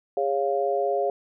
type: chord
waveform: sine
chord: Db major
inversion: second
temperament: equal with one note detuned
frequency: 409.8 / 554.4 / 698.5 Hz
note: Ab4 / Db5 / F5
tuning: -23 / 0 / 0 cents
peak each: -26 dBFS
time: 0.17-1.1 s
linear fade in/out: 2 ms
effects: none